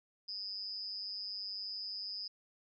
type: tone with amplitude modulation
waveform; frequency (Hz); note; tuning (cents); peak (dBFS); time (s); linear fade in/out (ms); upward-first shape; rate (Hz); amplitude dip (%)
sine; 4986; D#8; +3; -35; 0.28-2.28; 10; sine; 201; 95
effects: none